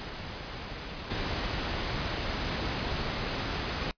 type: noise with level steps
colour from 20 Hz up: pink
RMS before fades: -39 / -32 dBFS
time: 0-3.91 s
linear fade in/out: 0 ms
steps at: 1.1 s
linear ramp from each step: 10 ms
effects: noise-tail reverb RT60 0.1 s tail -23 dB re dry + resampled to 11025 Hz